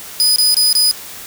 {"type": "tone bursts", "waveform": "sawtooth", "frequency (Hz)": 4978, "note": "D#8", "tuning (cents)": 0, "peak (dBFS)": -7, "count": 4, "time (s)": [0.2, 0.912], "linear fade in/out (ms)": 0, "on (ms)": 160, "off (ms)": 24, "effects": ["white hiss -32 dBFS RMS until 1.26 s"]}